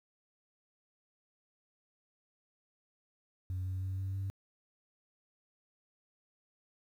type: tone with pitch steps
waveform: sine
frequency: 92.3 / 93.48 / 94.68 / 95.89 / 97.11 Hz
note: F#2 / F#2 / F#2 / G2 / G2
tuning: -4 / +18 / +40 / -38 / -16 cents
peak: -32 dBFS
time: 3.5-4.3 s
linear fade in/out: 0 ms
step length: 160 ms
effects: tanh soft clip ceiling -32 dBFS + 11-bit